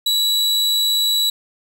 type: tone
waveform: 40% pulse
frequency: 3919 Hz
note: B7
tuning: 14 cents flat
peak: -14 dBFS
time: 0.06-1.3 s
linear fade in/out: 5 ms
effects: none